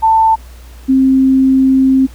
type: tone pair in turn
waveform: sine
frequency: 890 / 264.6 Hz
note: A5 / C4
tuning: +20 / +20 cents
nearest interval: octave + major sixth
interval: 2100 cents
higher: first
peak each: -6 dBFS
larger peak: neither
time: 0.02-0.36 / 0.88-2.07 s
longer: second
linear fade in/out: 20 ms
effects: added 60 Hz sine -32 dBFS peak until 2.14 s + pink hiss -43 dBFS RMS until 2.14 s